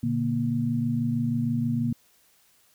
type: tone cluster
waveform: sine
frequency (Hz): 119 / 145.3 / 235.1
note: A#2 / D3 / A#3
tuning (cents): +36 / -18 / +15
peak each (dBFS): -29 / -30 / -25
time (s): 0.03-1.93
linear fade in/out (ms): 5
effects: white hiss -62 dBFS RMS until 2.74 s